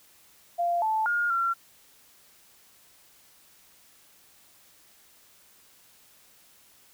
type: tone with pitch steps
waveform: sine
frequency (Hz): 693 / 875 / 1421 / 1366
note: F5 / A5 / F6 / F6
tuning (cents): -14 / -10 / +30 / -39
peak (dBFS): -23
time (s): 0.58-1.54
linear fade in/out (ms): 20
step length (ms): 240
effects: white hiss -58 dBFS RMS until 6.93 s